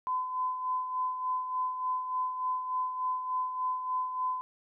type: tone with tremolo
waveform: sine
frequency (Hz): 1016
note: B5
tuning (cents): +49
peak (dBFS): -27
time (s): 0.07-4.41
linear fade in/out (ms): 0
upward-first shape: sine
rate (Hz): 3.4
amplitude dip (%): 55
effects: none